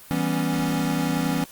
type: chord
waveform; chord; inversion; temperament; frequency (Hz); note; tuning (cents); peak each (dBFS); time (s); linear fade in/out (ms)
square; C# half-diminished seventh; first; equal; 164.81 / 196 / 246.9 / 277.2; E3 / G3 / B3 / C#4; 0 / 0 / 0 / 0; -27 / -31 / -29 / -27; 0.11-1.44; 0
effects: white hiss -46 dBFS RMS until 1.51 s + Opus 32 kbps